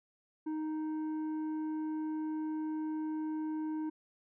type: tone with tanh clipping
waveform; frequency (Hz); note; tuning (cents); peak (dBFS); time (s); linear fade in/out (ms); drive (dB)
triangle; 311.1; D#4; 0; -35; 0.46-3.9; 10; 11
effects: none